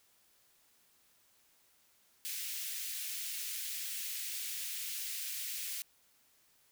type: high-pass noise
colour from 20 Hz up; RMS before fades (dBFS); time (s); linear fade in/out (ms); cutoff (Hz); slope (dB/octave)
white; -40; 2.25-5.82; 0; 2000; 24
effects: white hiss -69 dBFS RMS until 6.71 s